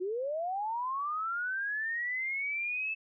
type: linear sweep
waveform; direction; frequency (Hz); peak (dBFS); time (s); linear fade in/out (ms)
sine; up; 349.2 to 2637; -31; 0-2.95; 20
effects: none